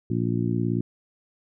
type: harmonic tone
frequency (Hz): 58.2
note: A#1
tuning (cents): -2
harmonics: 2 / 3 / 4 / 5 / 6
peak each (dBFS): -26 / -28 / -29 / -30 / -31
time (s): 0.1-0.81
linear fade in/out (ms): 5
effects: none